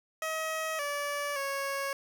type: tone with pitch steps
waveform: 15% pulse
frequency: 636 / 577 / 552 Hz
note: D#5 / D5 / C#5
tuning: +38 / -31 / -7 cents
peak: -25 dBFS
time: 0.22-1.93 s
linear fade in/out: 2 ms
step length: 570 ms
effects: none